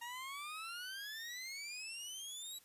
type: exponential sweep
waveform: 20% pulse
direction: up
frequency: 932.3 to 3930 Hz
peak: -39 dBFS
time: 0.01-2.59 s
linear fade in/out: 10 ms
effects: white hiss -66 dBFS RMS until 2.64 s + resampled to 32000 Hz